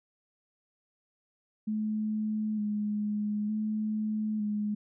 sine tone with vibrato, 212 Hz, G#3, 36 cents sharp, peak -28 dBFS, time 1.67-4.75 s, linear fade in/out 10 ms, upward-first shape square, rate 0.55 Hz, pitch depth 23 cents each way, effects none

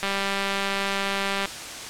click train, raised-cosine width 0.3 ms, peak -10 dBFS, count 282, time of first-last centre 0.03-1.456 s, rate 197 Hz, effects white hiss -35 dBFS RMS until 1.89 s + low-pass 8000 Hz 12 dB/octave

